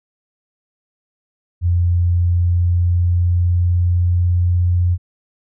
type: tone with pitch glide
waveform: sine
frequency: 87.31 to 88.53 Hz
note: F2 to F2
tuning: 0 to +24 cents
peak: -12 dBFS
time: 1.61-4.98 s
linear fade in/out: 50 ms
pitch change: +24 cents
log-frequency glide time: 2-4.84 s
effects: none